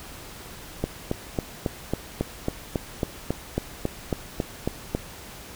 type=click train; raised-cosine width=2 ms; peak=-10 dBFS; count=16; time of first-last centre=0.84-4.95 s; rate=3.65 Hz; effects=pink hiss -42 dBFS RMS until 5.55 s